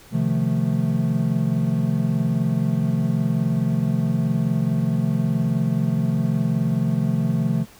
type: chord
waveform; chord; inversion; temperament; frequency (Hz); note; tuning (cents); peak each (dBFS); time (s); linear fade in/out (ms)
triangle; F dominant seventh; second; equal; 130.81 / 155.56 / 174.61 / 220; C3 / Eb3 / F3 / A3; 0 / 0 / 0 / 0; -22; 0.11-7.66; 50
effects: pink hiss -48 dBFS RMS until 7.79 s